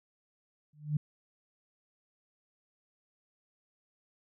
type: tone with exponential growth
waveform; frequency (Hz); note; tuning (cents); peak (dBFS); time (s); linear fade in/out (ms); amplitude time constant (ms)
sine; 150; D3; +37; -23; 0.73-0.97; 5; 51
effects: none